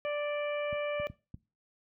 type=harmonic tone; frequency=587.3 Hz; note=D5; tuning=in tune; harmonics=1 / 2 / 3 / 4 / 5; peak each=-31 / -42 / -45 / -42 / -48 dBFS; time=0.05-1.07 s; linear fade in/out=0 ms
type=clicks; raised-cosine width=5 ms; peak=-30 dBFS; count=4; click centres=0.728 / 0.999 / 1.1 / 1.343 s
effects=noise-tail reverb RT60 0.3 s tail -20 dB re dry + high-pass 60 Hz 12 dB/octave